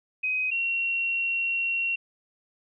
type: tone pair in turn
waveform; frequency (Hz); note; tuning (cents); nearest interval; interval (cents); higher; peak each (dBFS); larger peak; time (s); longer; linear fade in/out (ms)
sine; 2518 / 2737; D#7 / F7; +20 / -36; minor second; 144; second; -24; neither; 0.23-0.51 / 0.51-1.96; second; 10
effects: none